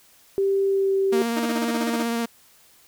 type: tone with pitch glide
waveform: sine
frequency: 392 to 388.4 Hz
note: G4 to G4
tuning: 0 to -16 cents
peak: -18 dBFS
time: 0.38-1.22 s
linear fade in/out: 0 ms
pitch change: -16 cents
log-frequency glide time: 0.66-0.92 s
type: tone with vibrato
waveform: sawtooth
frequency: 232.8 Hz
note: A#3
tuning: 2 cents flat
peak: -19 dBFS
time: 1.12-2.26 s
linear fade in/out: 10 ms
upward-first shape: sine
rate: 15 Hz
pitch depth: 16 cents each way
type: tone bursts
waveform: sawtooth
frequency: 310 Hz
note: D#4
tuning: 6 cents flat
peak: -21 dBFS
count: 11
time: 1.36-2.03 s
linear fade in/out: 10 ms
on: 40 ms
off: 23 ms
effects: white hiss -55 dBFS RMS until 2.87 s